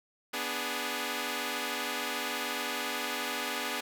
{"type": "chord", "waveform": "5% pulse", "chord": "G# diminished", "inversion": "first", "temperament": "equal", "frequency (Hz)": [246.9, 293.7, 415.3], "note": ["B3", "D4", "G#4"], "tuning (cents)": [0, 0, 0], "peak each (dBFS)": [-25, -26, -25], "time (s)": [0.33, 3.81], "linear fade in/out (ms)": 10, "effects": []}